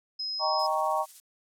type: tone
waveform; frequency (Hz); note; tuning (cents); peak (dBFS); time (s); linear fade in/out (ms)
sine; 5100; D#8; +42; -30; 0.19-0.67; 10
type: chord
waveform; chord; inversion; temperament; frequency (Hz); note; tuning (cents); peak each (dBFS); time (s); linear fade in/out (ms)
sine; Eb dominant seventh; none; equal; 622.3 / 784 / 932.3 / 1108.7; Eb5 / G5 / Bb5 / Db6; 0 / 0 / 0 / 0; -30; 0.39-1.06; 50
type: noise with tremolo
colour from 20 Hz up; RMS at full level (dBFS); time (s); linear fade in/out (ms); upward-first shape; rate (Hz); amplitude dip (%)
violet; -42; 0.59-1.2; 0; sine; 16; 35
effects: low-pass 10000 Hz 12 dB/octave